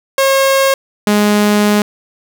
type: tone pair in turn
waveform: sawtooth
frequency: 541 / 208 Hz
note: C#5 / G#3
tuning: -42 / +3 cents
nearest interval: octave + perfect fourth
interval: 1655 cents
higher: first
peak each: -5 dBFS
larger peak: neither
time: 0.18-0.74 / 1.07-1.82 s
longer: second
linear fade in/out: 2 ms
effects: none